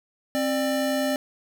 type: tone pair together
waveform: square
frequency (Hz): 265.3 / 595.6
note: C4 / D5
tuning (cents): +24 / +24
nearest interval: octave + major second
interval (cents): 1400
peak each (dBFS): -26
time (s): 0.35-1.16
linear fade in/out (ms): 0
effects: none